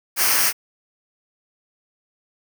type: noise with comb filter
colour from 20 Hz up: white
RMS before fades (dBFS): -18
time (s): 0.16-0.53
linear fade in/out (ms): 50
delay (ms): 0.27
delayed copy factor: -0.65
effects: none